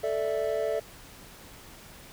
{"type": "chord", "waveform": "triangle", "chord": "A suspended fourth", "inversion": "none", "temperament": "equal", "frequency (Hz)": [440, 587.3, 659.3], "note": ["A4", "D5", "E5"], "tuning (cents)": [0, 0, 0], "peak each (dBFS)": [-28, -29, -29], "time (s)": [0.03, 0.8], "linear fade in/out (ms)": 10, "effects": ["pink hiss -49 dBFS RMS until 2.12 s"]}